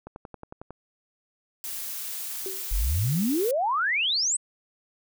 click train, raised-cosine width 1 ms, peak -25 dBFS, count 8, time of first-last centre 0.07-0.706 s, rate 11 Hz
blue noise, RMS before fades -34 dBFS, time 1.64-3.51 s, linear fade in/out 0 ms
sine tone with exponential decay, 383.1 Hz, G4, 40 cents flat, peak -30 dBFS, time 2.46-2.72 s, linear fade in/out 1 ms, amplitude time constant 56 ms
sine exponential sweep, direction up, 38.66 to 8530 Hz, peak -22 dBFS, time 2.71-4.37 s, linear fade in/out 10 ms
effects none

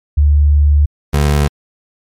sine / 25% pulse tone pair in turn, 73.2 / 72.92 Hz, D2 / D2, -5 / -12 cents, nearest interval unison, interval 7 cents, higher first, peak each -6 dBFS, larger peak neither, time 0.17-0.86 / 1.13-1.48 s, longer first, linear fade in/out 10 ms, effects MP3 64 kbps

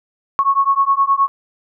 sine beating tone pair, 1097 / 1106.6 Hz, C#6 / C#6, -18 / -3 cents, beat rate 9.6 Hz, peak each -15 dBFS, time 0.39-1.28 s, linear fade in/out 0 ms, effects none

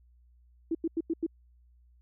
sine tone bursts, 328.8 Hz, E4, 4 cents flat, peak -26 dBFS, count 5, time 0.71-1.265 s, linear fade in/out 5 ms, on 39 ms, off 90 ms, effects added 60 Hz sine -58 dBFS peak until 2.01 s

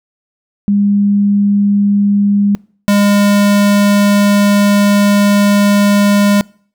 sine / square tone pair in turn, 202.5 / 203.3 Hz, G#3 / G#3, -43 / -37 cents, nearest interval unison, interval 6 cents, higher second, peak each -8 dBFS, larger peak neither, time 0.68-2.55 / 2.88-6.41 s, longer second, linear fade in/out 0 ms, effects noise-tail reverb RT60 0.5 s tail -25 dB re dry

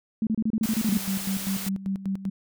sine tone bursts, 220 Hz, A3, in tune, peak -21 dBFS, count 10, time 0.22-0.971 s, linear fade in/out 2 ms, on 49 ms, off 29 ms
white noise, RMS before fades -34 dBFS, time 0.63-1.69 s, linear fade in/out 5 ms
sine tone with tremolo, 193.7 Hz, G3, 20 cents flat, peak -24 dBFS, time 0.88-2.3 s, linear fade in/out 10 ms, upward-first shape square, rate 5.1 Hz, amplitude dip 75%
effects none

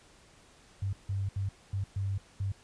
sine tone bursts at uneven times, 98 Hz, G2, in tune, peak -29 dBFS, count 6, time 0.82-0.93 / 1.09-1.29 / 1.36-1.49 / 1.73-1.84 / 1.96-2.18 / 2.4-2.52 s, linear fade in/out 5 ms, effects pink hiss -59 dBFS RMS until 2.63 s + resampled to 22050 Hz

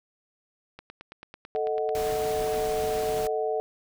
click train, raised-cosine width 0.3 ms, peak -26 dBFS, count 13, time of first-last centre 0.79-2.112 s, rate 9.08 Hz
sine chord, D# diminished, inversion second, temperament equal, 440 / 622.3 / 740 Hz, A4 / D#5 / F#5, 0 / 0 / 0 cents, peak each -27 / -31 / -31 dBFS, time 1.55-3.6 s, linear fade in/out 0 ms
pink noise, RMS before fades -37 dBFS, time 1.95-3.27 s, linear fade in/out 0 ms
effects none

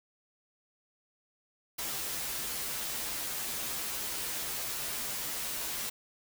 white noise with comb filter, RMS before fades -36 dBFS, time 1.78-5.9 s, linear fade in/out 10 ms, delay 11 ms, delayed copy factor -0.85, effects none

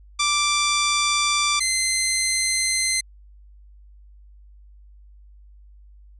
10% pulse tone pair in turn, 1174.7 / 2068 Hz, D6 / C7, 0 / -21 cents, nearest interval minor seventh, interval 979 cents, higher second, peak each -10 dBFS, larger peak neither, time 0.19-1.6 / 1.6-3.01 s, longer neither, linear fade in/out 10 ms, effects added 50 Hz sine -45 dBFS peak until 6.19 s + resampled to 24000 Hz

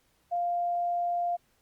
sine tone, 698.5 Hz, F5, in tune, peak -26 dBFS, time 0.31-1.37 s, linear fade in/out 20 ms, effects pink hiss -69 dBFS RMS until 1.61 s + Opus 48 kbps

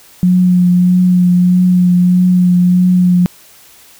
sine tone with vibrato, 179.9 Hz, F#3, 48 cents flat, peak -6 dBFS, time 0.23-3.26 s, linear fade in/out 0 ms, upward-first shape triangle, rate 1.6 Hz, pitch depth 21 cents each way, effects white hiss -42 dBFS RMS until 3.99 s

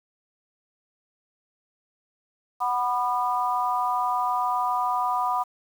sine chord, B major, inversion second, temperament equal with one note detuned, 740 / 987.8 / 1214.7 Hz, F#5 / B5 / D#6, 0 / 0 / -42 cents, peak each -27 / -25 / -28 dBFS, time 2.6-5.44 s, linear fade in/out 20 ms, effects 8-bit

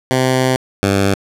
10% pulse tone pair in turn, 129.4 / 98.45 Hz, C3 / G2, -19 / +8 cents, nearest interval perfect fourth, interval 473 cents, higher first, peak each -4 dBFS, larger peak neither, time 0.11-0.56 / 0.83-1.14 s, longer first, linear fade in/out 0 ms, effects low-pass 12000 Hz 12 dB/octave

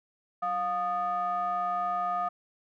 triangle ring-modulated tone, 261.6 Hz, C4, in tune, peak -22 dBFS, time 0.42-2.29 s, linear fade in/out 10 ms, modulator 972 Hz, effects none

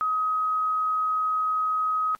sine tone, 1264 Hz, D#6, 27 cents sharp, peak -22 dBFS, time 0.01-2.15 s, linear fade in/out 0 ms, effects white hiss -66 dBFS RMS until 2.19 s + AAC 48 kbps

